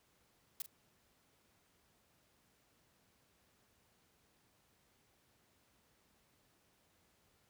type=noise with echo; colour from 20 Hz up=blue; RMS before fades=-40 dBFS; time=0.6-0.62 s; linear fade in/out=2 ms; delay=41 ms; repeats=1; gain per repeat=-12 dB; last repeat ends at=0.661 s; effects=pink hiss -73 dBFS RMS until 7.49 s + high-pass 60 Hz 12 dB/octave